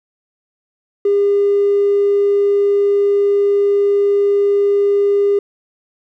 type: tone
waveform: triangle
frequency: 403.6 Hz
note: G#4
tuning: 49 cents flat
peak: -7 dBFS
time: 1.05-5.39 s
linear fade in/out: 5 ms
effects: tanh soft clip ceiling -8 dBFS